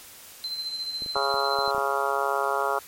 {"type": "tone with tremolo", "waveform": "sine", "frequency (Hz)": 4089, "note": "C8", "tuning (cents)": -41, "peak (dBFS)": -27, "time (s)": [0.44, 1.71], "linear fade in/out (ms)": 0, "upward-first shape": "sine", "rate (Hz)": 14, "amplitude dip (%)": 50}
{"type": "clicks", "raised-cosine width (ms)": 2, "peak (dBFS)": -28, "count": 8, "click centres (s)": [1.022, 1.062, 1.165, 1.342, 1.588, 1.678, 1.748, 1.781]}
{"type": "harmonic tone", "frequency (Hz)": 138.59, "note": "C#3", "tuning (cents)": 0, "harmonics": [3, 4, 5, 6, 7, 8, 9, 10], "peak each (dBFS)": [-31, -31, -31, -31, -31, -31, -31, -31], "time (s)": [1.15, 2.79], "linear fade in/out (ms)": 5}
{"effects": ["white hiss -46 dBFS RMS until 2.87 s", "MP3 64 kbps"]}